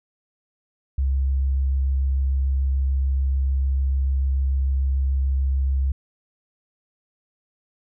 sine tone with vibrato, 67.2 Hz, C2, 47 cents sharp, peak -18 dBFS, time 0.98-5.92 s, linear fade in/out 5 ms, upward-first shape triangle, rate 6.8 Hz, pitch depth 11 cents each way, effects none

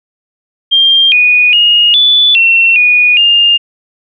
sine tone with pitch steps, 3192 / 2468 / 2862 / 3471 / 2711 / 2460 / 2816 Hz, G7 / D#7 / F7 / A7 / E7 / D#7 / F7, +31 / -15 / +42 / -24 / +48 / -20 / +14 cents, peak -4 dBFS, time 0.71-3.58 s, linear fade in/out 20 ms, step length 410 ms, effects none

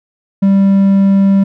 triangle tone, 196 Hz, G3, in tune, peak -4 dBFS, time 0.42-1.44 s, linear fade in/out 10 ms, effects none

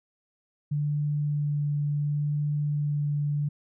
sine tone with vibrato, 146.83 Hz, D3, in tune, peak -24 dBFS, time 0.71-3.49 s, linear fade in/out 10 ms, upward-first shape sine, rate 0.7 Hz, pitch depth 9 cents each way, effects none

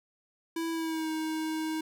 square tone with pitch glide, 329.6 to 315.8 Hz, E4 to D#4, 0 to +26 cents, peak -31 dBFS, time 0.56-1.81 s, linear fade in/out 5 ms, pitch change -74 cents, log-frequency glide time 0.71-1.09 s, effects none

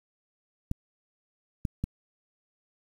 clicks, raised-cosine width 5 ms, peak -16 dBFS, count 3, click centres 0.714 / 1.652 / 1.84 s, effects 8-bit

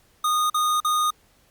square tone bursts, 1232 Hz, D#6, 17 cents flat, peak -20 dBFS, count 3, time 0.24-1.106 s, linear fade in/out 5 ms, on 260 ms, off 43 ms, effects pink hiss -60 dBFS RMS until 1.5 s + Opus 48 kbps

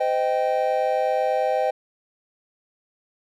triangle chord, C minor, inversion none, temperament equal with one note detuned, 514 / 622.3 / 784 Hz, C5 / Eb5 / G5, -31 / 0 / 0 cents, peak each -22 dBFS, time 0-1.71 s, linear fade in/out 10 ms, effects none

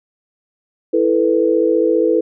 sine chord, E suspended fourth, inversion none, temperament just, 329.6 / 439.5 / 494.4 Hz, E4 / A4 / B4, 0 / -2 / +2 cents, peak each -16 dBFS, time 0.93-2.21 s, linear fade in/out 10 ms, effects none

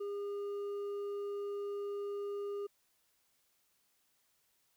sine tone with hard clipping, 405.2 Hz, G#4, 43 cents flat, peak -38 dBFS, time 0-2.67 s, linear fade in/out 10 ms, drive 4 dB, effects white hiss -75 dBFS RMS until 4.76 s

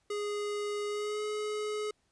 square tone with pitch glide, 413.8 to 423 Hz, G#4 to G#4, -6 to +32 cents, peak -33 dBFS, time 0.1-1.91 s, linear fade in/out 5 ms, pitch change +38 cents, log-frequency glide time 0.87-1.22 s, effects pink hiss -74 dBFS RMS until 2.11 s + resampled to 22050 Hz

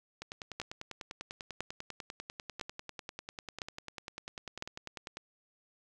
two click trains, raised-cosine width 0.2 ms, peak -19 / -24 dBFS, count 5 / 51, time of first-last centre 0.6-4.624 / 0.22-5.17 s, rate 0.994 / 10.1 Hz, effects none

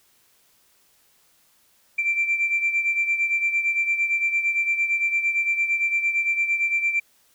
sine beating tone pair, 2349 / 2357.8 Hz, D7 / D7, 0 / +6 cents, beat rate 8.8 Hz, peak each -20 / -26 dBFS, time 1.98-7 s, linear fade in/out 10 ms, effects tanh soft clip ceiling -14 dBFS + white hiss -61 dBFS RMS until 7.34 s

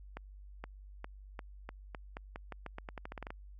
accelerating click train, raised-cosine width 0.5 ms, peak -27 dBFS, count 19, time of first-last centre 0.17-3.305 s, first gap 470 ms, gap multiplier 0.86, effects added 49 Hz sine -49 dBFS peak until 3.59 s

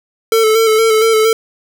square tone with vibrato, 442.7 Hz, A4, 11 cents sharp, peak -9 dBFS, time 0.32-1.33 s, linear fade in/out 2 ms, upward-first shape square, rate 4.3 Hz, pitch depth 28 cents each way, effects none

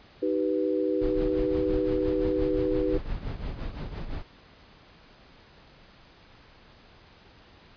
sine chord, Eb augmented, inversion none, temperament equal with one note detuned, 311.1 / 385 / 493.9 Hz, Eb4 / G4 / B4, 0 / -31 / 0 cents, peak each -28 dBFS, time 0.22-2.98 s, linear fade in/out 10 ms
brown noise with tremolo, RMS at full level -30 dBFS, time 1.01-4.23 s, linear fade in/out 10 ms, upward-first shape triangle, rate 5.8 Hz, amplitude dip 75%
effects pink hiss -54 dBFS RMS until 7.76 s + resampled to 11025 Hz

